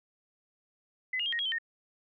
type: tone with pitch steps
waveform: sine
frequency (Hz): 2022 / 2852 / 3217 / 1874 / 3294 / 3093 / 1841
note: B6 / F7 / G7 / A#6 / G#7 / G7 / A#6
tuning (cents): +40 / +36 / +44 / +9 / -15 / -24 / -22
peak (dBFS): -29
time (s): 1.13-1.585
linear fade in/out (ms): 5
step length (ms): 65
effects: none